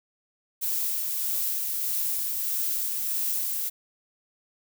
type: noise with tremolo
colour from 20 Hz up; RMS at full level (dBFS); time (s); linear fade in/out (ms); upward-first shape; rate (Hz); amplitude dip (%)
violet; -27; 0.61-3.7; 20; sine; 1.6; 25
effects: none